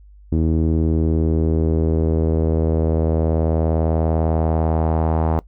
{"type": "tone with low-pass filter sweep", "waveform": "sawtooth", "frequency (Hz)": 80.2, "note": "E2", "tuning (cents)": -47, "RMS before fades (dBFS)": -18, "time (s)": [0.32, 5.39], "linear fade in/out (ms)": 0, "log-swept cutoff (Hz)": [310, 850], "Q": 2.4, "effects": ["noise-tail reverb RT60 0.1 s tail -21 dB re dry", "added 50 Hz sine -42 dBFS peak until 5.47 s"]}